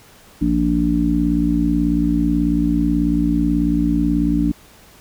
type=harmonic tone; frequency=58.27 Hz; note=A#1; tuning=in tune; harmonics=1 / 3 / 4 / 5; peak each=-22 / -21 / -22 / -17 dBFS; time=0.41-4.52 s; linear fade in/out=10 ms; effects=pink hiss -47 dBFS RMS until 5 s